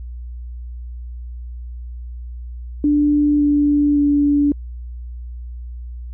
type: tone with pitch steps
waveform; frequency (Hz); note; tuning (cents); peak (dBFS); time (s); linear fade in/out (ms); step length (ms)
sine; 293.7 / 291.2 / 288.7; D4 / D4 / D4; 0 / -15 / -30; -12; 2.84-4.52; 2; 560
effects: added 60 Hz sine -28 dBFS peak until 6.13 s

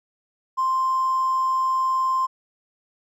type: tone with hard clipping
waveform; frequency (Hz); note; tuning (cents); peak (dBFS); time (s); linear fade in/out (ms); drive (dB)
triangle; 1046.5; C6; 0; -19; 0.57-2.27; 20; 3
effects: none

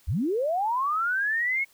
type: linear sweep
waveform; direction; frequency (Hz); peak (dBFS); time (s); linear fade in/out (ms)
sine; up; 51.91 to 2211; -23; 0.07-1.65; 20
effects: white hiss -60 dBFS RMS until 1.73 s

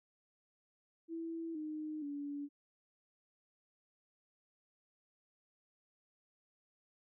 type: tone with pitch steps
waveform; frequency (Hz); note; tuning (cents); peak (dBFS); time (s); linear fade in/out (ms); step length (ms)
sine; 329.6 / 307.5 / 286.9; E4 / D#4 / D4; 0 / -20 / -40; -39; 1.08-2.49; 50; 470
effects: none

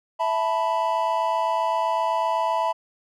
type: chord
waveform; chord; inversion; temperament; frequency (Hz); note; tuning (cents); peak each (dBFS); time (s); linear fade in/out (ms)
triangle; E suspended fourth; none; equal; 659.3 / 880 / 987.8; E5 / A5 / B5; 0 / 0 / 0; -24 / -24 / -22; 0.19-2.73; 20
effects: none

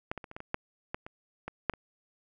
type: clicks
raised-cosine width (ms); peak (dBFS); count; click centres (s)
0.5; -17 / -23 / -28 / -30 / -25 / -26 / -14 / -18 / -27 / -22 / -11 / -28; 12; 0.115 / 0.177 / 0.242 / 0.314 / 0.365 / 0.404 / 0.544 / 0.945 / 1.065 / 1.48 / 1.697 / 1.737
effects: none

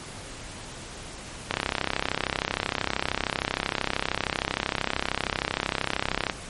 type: click train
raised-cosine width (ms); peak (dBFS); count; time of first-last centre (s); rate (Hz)
0.3; -7; 159; 1.51-6.298; 33
effects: pink hiss -40 dBFS RMS until 6.49 s + MP3 48 kbps

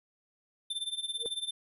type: tone with tremolo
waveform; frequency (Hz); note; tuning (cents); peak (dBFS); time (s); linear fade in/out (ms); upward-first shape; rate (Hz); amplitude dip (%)
square; 3559; A7; +19; -31; 0.7-1.51; 5; sine; 18; 85
type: tone with exponential growth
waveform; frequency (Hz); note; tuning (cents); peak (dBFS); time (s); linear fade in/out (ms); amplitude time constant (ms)
sine; 466.2; A#4; 0; -31; 1.17-1.26; 0; 19
effects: resampled to 32000 Hz

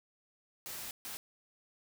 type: noise bursts at uneven times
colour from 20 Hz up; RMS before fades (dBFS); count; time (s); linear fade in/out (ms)
white; -43; 2; 0.66-0.91 / 1.05-1.17; 0
effects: none

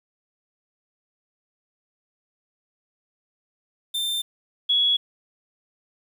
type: tone pair in turn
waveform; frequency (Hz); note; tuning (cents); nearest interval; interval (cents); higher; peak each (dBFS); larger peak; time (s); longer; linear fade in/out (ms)
45% pulse / sine; 3582 / 3360; A7 / G#7; +30 / +19; minor second; 111; first; -24 / -17; second; 3.94-4.22 / 4.69-4.97; neither; 10
effects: 9-bit

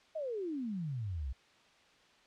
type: exponential sweep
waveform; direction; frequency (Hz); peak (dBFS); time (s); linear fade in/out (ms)
sine; down; 657 to 59.8; -35; 0.15-1.33; 10
effects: white hiss -64 dBFS RMS until 2.26 s + low-pass 4000 Hz 12 dB/octave

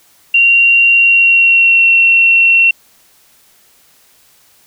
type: tone with pitch glide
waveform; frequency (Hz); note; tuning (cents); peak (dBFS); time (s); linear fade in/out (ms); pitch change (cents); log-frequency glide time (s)
sine; 2759 to 2721; F7 to F7; -22 to -46; -5; 0.34-2.71; 5; -24; 0.92-1.87
effects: white hiss -49 dBFS RMS until 4.66 s

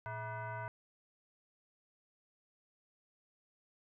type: tone with frequency modulation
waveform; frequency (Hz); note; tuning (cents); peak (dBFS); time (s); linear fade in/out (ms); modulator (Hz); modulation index
sine; 424.5; G#4; +38; -39; 0.06-0.68; 0; 539; 2.2
effects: none

